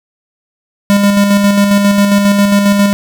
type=tone with tremolo; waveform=square; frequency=201.7 Hz; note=G3; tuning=50 cents sharp; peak=-6 dBFS; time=0.9-2.93 s; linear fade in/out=0 ms; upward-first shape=square; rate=7.4 Hz; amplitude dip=35%; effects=none